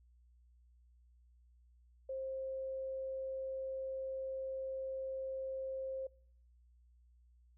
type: tone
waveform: sine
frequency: 530 Hz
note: C5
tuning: 22 cents sharp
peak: -38 dBFS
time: 2.09-6.07 s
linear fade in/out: 5 ms
effects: noise-tail reverb RT60 0.6 s tail -25 dB re dry + added 60 Hz sine -63 dBFS peak until 7.57 s